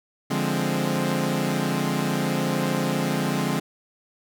sawtooth chord, D half-diminished seventh, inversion none, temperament equal, 146.83 / 174.61 / 207.7 / 261.6 Hz, D3 / F3 / Ab3 / C4, 0 / 0 / 0 / 0 cents, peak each -24 dBFS, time 0.3-3.6 s, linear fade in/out 10 ms, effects none

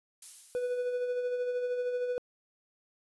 violet noise with exponential decay, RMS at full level -40 dBFS, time 0.22-1.42 s, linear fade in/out 5 ms, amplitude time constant 260 ms
triangle tone with tremolo, 493.9 Hz, B4, in tune, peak -26 dBFS, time 0.55-2.18 s, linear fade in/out 0 ms, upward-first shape sine, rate 13 Hz, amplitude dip 40%
effects resampled to 24000 Hz

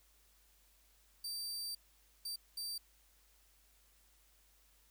sawtooth tone bursts at uneven times, 4661 Hz, D8, 14 cents flat, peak -37 dBFS, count 3, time 1.24-1.75 / 2.25-2.36 / 2.57-2.78 s, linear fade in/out 5 ms, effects added 50 Hz sine -70 dBFS peak until 4.9 s + white hiss -70 dBFS RMS until 4.9 s

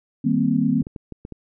sine chord, C minor seventh, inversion first, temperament equal, 155.56 / 196 / 233.1 / 261.6 Hz, Eb3 / G3 / Bb3 / C4, 0 / 0 / 0 / 0 cents, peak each -24 / -24 / -21 / -21 dBFS, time 0.24-0.83 s, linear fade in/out 10 ms
clicks, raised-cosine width 3 ms, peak -21 dBFS, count 6, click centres 0.82 / 0.869 / 0.962 / 1.123 / 1.251 / 1.323 s
effects none

